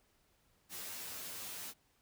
white noise with comb filter, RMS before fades -45 dBFS, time 0.69-1.74 s, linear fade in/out 50 ms, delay 11 ms, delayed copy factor +1, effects pink hiss -73 dBFS RMS until 2.01 s

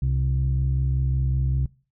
sine tone pair together, 65.9 / 131.23 Hz, C2 / C3, +13 / +6 cents, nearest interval octave, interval 1193 cents, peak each -21 dBFS, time 0.02-1.66 s, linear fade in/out 5 ms, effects noise-tail reverb RT60 0.4 s tail -24 dB re dry + tanh soft clip ceiling -15 dBFS

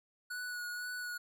square tone with vibrato, 1466 Hz, F#6, 16 cents flat, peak -39 dBFS, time 0.3-1.18 s, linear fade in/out 10 ms, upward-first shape sine, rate 2 Hz, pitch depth 20 cents each way, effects none

